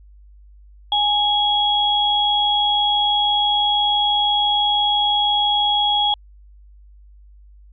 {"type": "tone pair together", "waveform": "sine", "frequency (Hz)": [830.6, 3322], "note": ["G#5", "G#7"], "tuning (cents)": [0, 0], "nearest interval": "2 octaves", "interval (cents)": 2400, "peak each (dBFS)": [-19, -17], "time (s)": [0.92, 6.14], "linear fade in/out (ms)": 2, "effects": ["added 50 Hz sine -43 dBFS peak until 7.72 s"]}